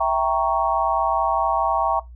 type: chord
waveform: sine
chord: E diminished seventh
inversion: none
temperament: equal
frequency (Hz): 659.3 / 784 / 932.3 / 1108.7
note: E5 / G5 / Bb5 / Db6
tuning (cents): 0 / 0 / 0 / 0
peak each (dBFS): -23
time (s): 0-2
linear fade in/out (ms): 10
effects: noise-tail reverb RT60 0.2 s tail -21 dB re dry + added 60 Hz sine -38 dBFS peak until 2.15 s